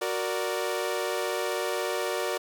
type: chord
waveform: sawtooth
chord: Gb augmented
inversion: none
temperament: equal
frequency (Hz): 370 / 466.2 / 587.3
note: Gb4 / Bb4 / D5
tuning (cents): 0 / 0 / 0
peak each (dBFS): -28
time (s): 0.01-2.38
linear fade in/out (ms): 10
effects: none